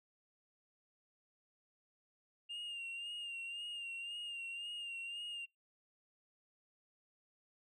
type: tone with vibrato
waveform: sine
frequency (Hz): 2800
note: F7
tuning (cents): +4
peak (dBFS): -39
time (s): 2.49-5.46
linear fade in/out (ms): 20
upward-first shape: sine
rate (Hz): 1.9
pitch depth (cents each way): 43
effects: noise-tail reverb RT60 0.2 s tail -26 dB re dry + tanh soft clip ceiling -41 dBFS